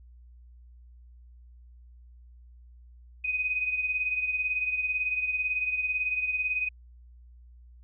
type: beating tone pair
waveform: sine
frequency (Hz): 2500 / 2518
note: D#7 / D#7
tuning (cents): +8 / +20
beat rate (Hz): 18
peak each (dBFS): -27 / -34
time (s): 3.24-6.69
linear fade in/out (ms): 10
effects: added 60 Hz sine -49 dBFS peak until 7.83 s